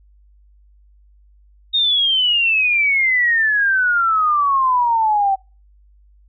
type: exponential sweep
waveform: sine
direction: down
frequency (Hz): 3729 to 766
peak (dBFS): -13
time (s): 1.73-5.36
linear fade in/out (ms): 20
effects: noise-tail reverb RT60 0.3 s tail -24 dB re dry + added 50 Hz sine -48 dBFS peak until 6.28 s